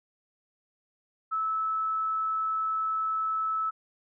sine tone, 1305 Hz, E6, 18 cents flat, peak -26 dBFS, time 1.31-3.71 s, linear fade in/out 20 ms, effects none

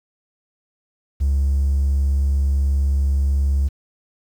triangle tone, 69.3 Hz, C#2, in tune, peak -12 dBFS, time 1.2-3.69 s, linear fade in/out 20 ms, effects tanh soft clip ceiling -11 dBFS + 8-bit

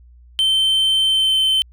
triangle tone with pitch glide, 3100 to 3082 Hz, G7 to G7, -20 to -30 cents, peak -12 dBFS, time 0.39-1.62 s, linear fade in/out 0 ms, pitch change -10 cents, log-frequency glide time 1.06-1.37 s, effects added 60 Hz sine -43 dBFS peak until 1.72 s

